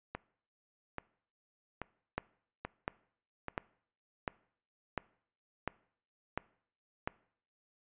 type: two click trains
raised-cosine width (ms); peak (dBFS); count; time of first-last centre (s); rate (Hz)
0.5; -18 / -23; 8 / 5; 2.18-7.075 / 0.15-3.483; 1.43 / 1.2
effects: noise-tail reverb RT60 0.6 s tail -22 dB re dry + resampled to 8000 Hz